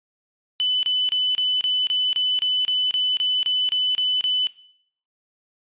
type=tone bursts; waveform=sine; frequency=3004 Hz; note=F#7; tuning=26 cents sharp; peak=-18 dBFS; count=15; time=0.6-4.47 s; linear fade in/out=0 ms; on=230 ms; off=30 ms; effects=noise-tail reverb RT60 0.6 s tail -17 dB re dry + resampled to 8000 Hz